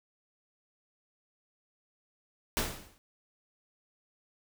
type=noise with exponential decay; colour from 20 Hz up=pink; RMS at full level=-27 dBFS; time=2.57-2.98 s; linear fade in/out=0 ms; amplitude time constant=89 ms; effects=none